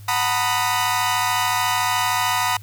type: chord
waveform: sawtooth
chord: B major seventh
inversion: second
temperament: equal with one note detuned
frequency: 740 / 914.2 / 987.8 / 1244.5 Hz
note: F#5 / A#5 / B5 / D#6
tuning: 0 / -34 / 0 / 0 cents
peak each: -22 / -22 / -18 / -22 dBFS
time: 0.08-2.57 s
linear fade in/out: 5 ms
effects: added 102 Hz sine -37 dBFS peak until 2.62 s + white hiss -51 dBFS RMS until 2.62 s